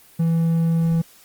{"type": "tone", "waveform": "triangle", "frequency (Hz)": 165.3, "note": "E3", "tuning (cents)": 5, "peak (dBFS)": -14, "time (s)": [0.19, 1.02], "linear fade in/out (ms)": 10, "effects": ["white hiss -50 dBFS RMS until 1.24 s", "Opus 32 kbps"]}